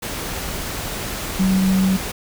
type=tone in noise; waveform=sine; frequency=189.5 Hz; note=F#3; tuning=42 cents sharp; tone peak=-14 dBFS; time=1.39-1.97 s; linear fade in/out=10 ms; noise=pink; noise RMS=-27 dBFS; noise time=0.02-2.12 s; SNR=+10 dB; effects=none